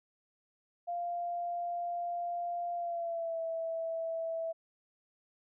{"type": "tone with pitch glide", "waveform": "sine", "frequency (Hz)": [696, 656.9], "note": ["F5", "E5"], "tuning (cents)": [-6, -6], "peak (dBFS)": -33, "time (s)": [0.87, 4.53], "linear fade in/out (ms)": 20, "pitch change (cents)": -100, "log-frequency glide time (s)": [2.75, 3.4], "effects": []}